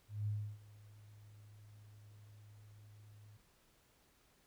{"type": "tone with ADSR envelope", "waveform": "sine", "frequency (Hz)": 104.7, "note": "G#2", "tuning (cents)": 15, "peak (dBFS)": -34, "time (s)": [0.08, 3.37], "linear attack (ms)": 190, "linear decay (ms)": 310, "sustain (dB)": -22, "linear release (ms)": 4, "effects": ["pink hiss -71 dBFS RMS until 4.46 s"]}